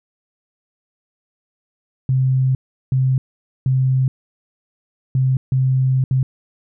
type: tone bursts at uneven times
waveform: sine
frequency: 130.81 Hz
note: C3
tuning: in tune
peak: -13 dBFS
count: 6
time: 2.09-2.55 / 2.92-3.18 / 3.66-4.08 / 5.15-5.37 / 5.52-6.04 / 6.11-6.23 s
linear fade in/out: 2 ms
effects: none